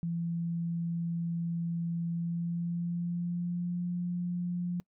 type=tone with pitch glide; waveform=sine; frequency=169 to 176.18 Hz; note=E3 to F3; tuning=+43 to +15 cents; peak=-30 dBFS; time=0.03-4.8 s; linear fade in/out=0 ms; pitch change=+72 cents; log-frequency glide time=2.1-3.85 s; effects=noise-tail reverb RT60 0.1 s tail -25 dB re dry